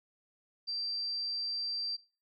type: tone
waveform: sine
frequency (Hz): 4699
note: D8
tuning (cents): 0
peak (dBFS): -33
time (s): 0.67-1.97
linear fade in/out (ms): 20
effects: noise-tail reverb RT60 0.3 s tail -17 dB re dry